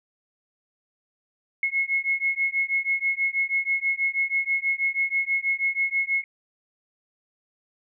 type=beating tone pair; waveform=sine; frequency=2172 / 2178.2 Hz; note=C#7 / C#7; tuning=-36 / -31 cents; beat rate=6.2 Hz; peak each=-25 / -25 dBFS; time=1.63-6.24 s; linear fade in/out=2 ms; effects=none